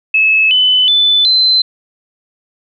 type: tone with pitch steps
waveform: sine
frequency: 2594 / 3014 / 3503 / 4070 Hz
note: E7 / F#7 / A7 / C8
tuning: -28 / +31 / -8 / -49 cents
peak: -7 dBFS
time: 0.14-1.62 s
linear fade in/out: 5 ms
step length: 370 ms
effects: none